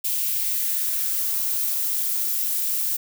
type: noise with high-pass filter sweep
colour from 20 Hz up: violet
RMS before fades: -24 dBFS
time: 0.04-2.97 s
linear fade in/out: 10 ms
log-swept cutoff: 2700 to 310 Hz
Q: 1.7
effects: none